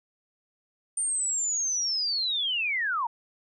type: linear sweep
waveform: sine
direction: down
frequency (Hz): 8980 to 880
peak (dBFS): -25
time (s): 0.97-3.07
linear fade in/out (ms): 5
effects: none